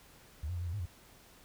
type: tone with pitch steps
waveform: sine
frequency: 75 / 90 / 86.7 / 88.6 / 84.2 / 104 / 86.5 Hz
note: D2 / F#2 / F2 / F2 / E2 / G#2 / F2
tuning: +37 / -47 / -12 / +25 / +37 / +3 / -16 cents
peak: -34 dBFS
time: 0.43-0.857 s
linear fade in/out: 5 ms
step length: 61 ms
effects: pink hiss -59 dBFS RMS until 1.44 s